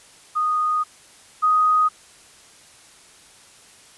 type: tone pair in turn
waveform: sine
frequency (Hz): 1238 / 1248.8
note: D#6 / D#6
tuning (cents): -9 / +6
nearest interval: unison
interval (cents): 15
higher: second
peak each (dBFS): -18 / -14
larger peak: second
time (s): 0.35-0.84 / 1.42-1.89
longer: first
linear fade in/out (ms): 20
effects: white hiss -49 dBFS RMS until 3.97 s + resampled to 24000 Hz